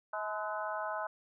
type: harmonic tone with a mistuned harmonic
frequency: 212.9 Hz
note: G#3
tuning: 43 cents sharp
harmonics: 3 / 4 / 5 / 6 / 7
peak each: -39 / -40 / -41 / -42 / -42 dBFS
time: 0.13-1.07 s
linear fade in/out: 5 ms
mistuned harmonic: 5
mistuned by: -60 cents
effects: none